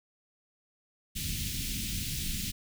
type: band-stop noise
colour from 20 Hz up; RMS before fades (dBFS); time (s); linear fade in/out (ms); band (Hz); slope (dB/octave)
pink; -34; 1.15-2.52; 20; 230 to 2600; 24
effects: none